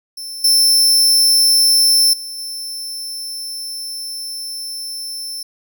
sawtooth tone with level steps, 5330 Hz, E8, 18 cents sharp, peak -24 / -7 / -24 / -22 dBFS, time 0.17-5.43 s, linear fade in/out 5 ms, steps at 0.44 / 2.13 / 2.38 s, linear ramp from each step 5 ms, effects none

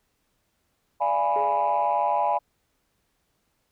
sine chord, D diminished seventh, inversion none, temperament equal with one note detuned, 587.3 / 685.3 / 830.6 / 987.8 Hz, D5 / F5 / Ab5 / Cb6, 0 / -33 / 0 / 0 cents, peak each -28 / -26 / -23 / -25 dBFS, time 1-2.39 s, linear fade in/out 20 ms
sine tone with exponential decay, 418 Hz, G#4, 11 cents sharp, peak -27 dBFS, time 1.36-2.19 s, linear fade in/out 1 ms, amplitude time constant 180 ms
effects tanh soft clip ceiling -14 dBFS + pink hiss -72 dBFS RMS until 3.71 s

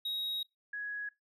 triangle / sine tone pair in turn, 3794 / 1670.6 Hz, A#7 / G#6, +30 / +10 cents, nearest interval octave + major second, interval 1420 cents, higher first, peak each -32 / -36 dBFS, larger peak first, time 0.05-0.43 / 0.73-1.09 s, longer first, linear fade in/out 5 ms, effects noise-tail reverb RT60 0.2 s tail -22 dB re dry

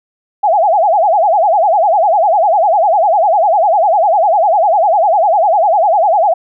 sine tone with vibrato, 740 Hz, F#5, in tune, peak -7 dBFS, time 0.43-6.34 s, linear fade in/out 10 ms, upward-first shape sine, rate 10 Hz, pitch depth 250 cents each way, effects none

